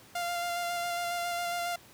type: tone with vibrato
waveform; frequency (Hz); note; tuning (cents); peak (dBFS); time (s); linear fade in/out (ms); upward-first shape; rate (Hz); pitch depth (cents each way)
sawtooth; 696; F5; -6; -27; 0.15-1.76; 5; square; 7.3; 12
effects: pink hiss -55 dBFS RMS until 1.93 s + high-pass 80 Hz 12 dB/octave